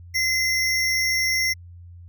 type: tone pair together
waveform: square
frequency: 2053 / 5538 Hz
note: C7 / F8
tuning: -33 / -15 cents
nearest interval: octave + perfect fourth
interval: 1718 cents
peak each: -22 / -25 dBFS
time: 0.14-1.54 s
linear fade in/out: 20 ms
effects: added 87 Hz sine -40 dBFS peak until 2.08 s